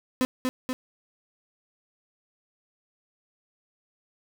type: tone with echo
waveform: 35% pulse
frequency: 255.9 Hz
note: C4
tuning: 38 cents flat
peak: -19 dBFS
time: 0.21-0.25 s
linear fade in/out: 0 ms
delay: 240 ms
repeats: 2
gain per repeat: -3 dB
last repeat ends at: 0.73 s
effects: none